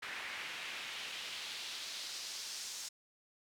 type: noise with band-pass filter sweep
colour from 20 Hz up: pink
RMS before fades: -44 dBFS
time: 0.02-2.89 s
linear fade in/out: 10 ms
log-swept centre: 2000 to 6100 Hz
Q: 1.6
effects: none